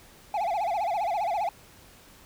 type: tone with vibrato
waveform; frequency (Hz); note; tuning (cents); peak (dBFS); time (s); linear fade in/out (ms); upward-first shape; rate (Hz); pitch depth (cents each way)
triangle; 760; F#5; +46; -23; 0.34-1.49; 2; sine; 15; 220
effects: pink hiss -53 dBFS RMS until 2.25 s